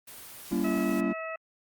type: noise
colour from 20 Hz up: white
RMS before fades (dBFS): -45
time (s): 0.07-1.01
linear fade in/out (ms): 10
type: chord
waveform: triangle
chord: G diminished seventh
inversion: none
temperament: just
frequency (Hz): 196 / 235.2 / 282.2 / 338.7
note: G3 / Bb3 / Db4 / Fb4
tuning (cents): 0 / +16 / +31 / +47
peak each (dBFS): -29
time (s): 0.51-1.13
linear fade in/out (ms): 10
type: harmonic tone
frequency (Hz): 647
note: E5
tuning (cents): -32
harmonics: 1 / 2 / 3 / 4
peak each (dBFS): -36 / -39 / -41 / -42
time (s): 0.64-1.36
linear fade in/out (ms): 5
effects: Opus 32 kbps